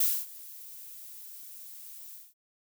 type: noise with ADSR envelope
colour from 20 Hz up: violet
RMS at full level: -24 dBFS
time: 0-2.34 s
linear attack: 6 ms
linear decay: 250 ms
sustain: -22 dB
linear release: 200 ms
effects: none